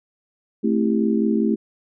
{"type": "chord", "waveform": "sine", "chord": "A minor seventh", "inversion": "none", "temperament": "just", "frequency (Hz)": [220, 264, 330, 396], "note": ["A3", "C4", "E4", "G4"], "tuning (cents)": [0, 16, 2, 18], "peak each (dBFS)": [-19, -25, -23, -25], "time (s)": [0.63, 1.56], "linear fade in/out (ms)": 20, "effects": []}